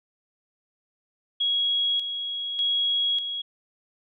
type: tone with tremolo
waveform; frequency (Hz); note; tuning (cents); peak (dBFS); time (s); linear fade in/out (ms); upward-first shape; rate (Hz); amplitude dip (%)
sine; 3316; G#7; -3; -21; 1.4-3.42; 10; square; 0.84; 55
effects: none